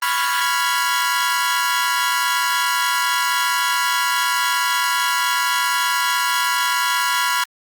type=chord; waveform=sawtooth; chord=C# dominant seventh; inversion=third; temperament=equal; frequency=987.8 / 1108.7 / 1396.9 / 1661.2 Hz; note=B5 / C#6 / E#6 / G#6; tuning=0 / 0 / 0 / 0 cents; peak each=-17 / -22 / -19 / -21 dBFS; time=0.02-7.44 s; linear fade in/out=5 ms; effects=Opus 24 kbps